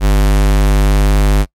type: tone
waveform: square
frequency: 50.1 Hz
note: G1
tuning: 38 cents sharp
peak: -8 dBFS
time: 0-1.46 s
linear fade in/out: 50 ms
effects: noise-tail reverb RT60 0.1 s tail -23 dB re dry + MP3 64 kbps